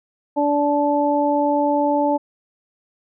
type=harmonic tone; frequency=290.4 Hz; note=D4; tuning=19 cents flat; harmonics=1 / 2 / 3; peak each=-20 / -20 / -20 dBFS; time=0.36-2.18 s; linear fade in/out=20 ms; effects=none